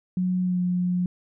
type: tone with pitch glide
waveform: sine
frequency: 182.6 to 179.36 Hz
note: F#3 to F3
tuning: -23 to +46 cents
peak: -21 dBFS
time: 0.17-1.06 s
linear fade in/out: 2 ms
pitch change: -31 cents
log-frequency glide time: 0.42-0.6 s
effects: none